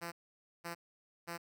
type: tone bursts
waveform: 5% pulse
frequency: 170.3 Hz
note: F3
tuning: 43 cents flat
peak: -29 dBFS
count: 3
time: 0.01-1.38 s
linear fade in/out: 20 ms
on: 110 ms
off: 520 ms
effects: none